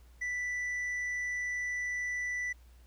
sine tone with tanh clipping, 1975.5 Hz, B6, in tune, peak -33 dBFS, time 0.21-2.53 s, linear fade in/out 10 ms, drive 4 dB, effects added 60 Hz sine -54 dBFS peak until 2.86 s + pink hiss -67 dBFS RMS until 2.86 s

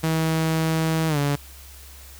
sawtooth tone with pitch glide, 160.7 to 143.17 Hz, E3 to D3, -44 to -44 cents, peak -16 dBFS, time 0.03-1.36 s, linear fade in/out 10 ms, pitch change -200 cents, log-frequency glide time 1.08-1.18 s, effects added 67 Hz sine -43 dBFS peak until 2.19 s + white hiss -46 dBFS RMS until 2.19 s

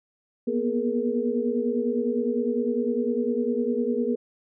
sine tone cluster, 236.6 / 246.5 / 420.5 / 474.9 Hz, A#3 / B3 / G#4 / A#4, +26 / -3 / +22 / +32 cents, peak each -28 dBFS, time 0.47-4.16 s, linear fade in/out 10 ms, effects none

